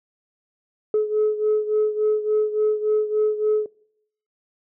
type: beating tone pair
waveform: sine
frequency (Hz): 426.3 / 429.8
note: G#4 / A4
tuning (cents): +45 / -41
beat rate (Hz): 3.5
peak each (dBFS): -18 / -23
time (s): 0.94-3.66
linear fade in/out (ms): 2
effects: noise-tail reverb RT60 0.7 s tail -22 dB re dry + tanh soft clip ceiling -13 dBFS